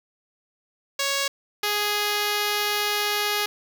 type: tone pair in turn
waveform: 5% pulse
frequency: 554.4 / 415.3 Hz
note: C#5 / G#4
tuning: 0 / 0 cents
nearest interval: perfect fourth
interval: 500 cents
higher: first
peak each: -11 dBFS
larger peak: neither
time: 0.99-1.28 / 1.63-3.46 s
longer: second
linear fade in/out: 5 ms
effects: none